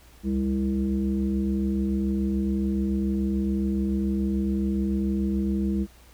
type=tone with frequency modulation; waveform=sine; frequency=200 Hz; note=G3; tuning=35 cents sharp; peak=-22 dBFS; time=0.23-5.87 s; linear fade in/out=50 ms; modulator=131 Hz; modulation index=0.94; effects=added 60 Hz sine -51 dBFS peak until 6.13 s + pink hiss -55 dBFS RMS until 6.13 s